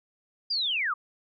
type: linear sweep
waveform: sine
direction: down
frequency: 4912 to 1105 Hz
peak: -25 dBFS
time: 0.5-0.94 s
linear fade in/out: 10 ms
effects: none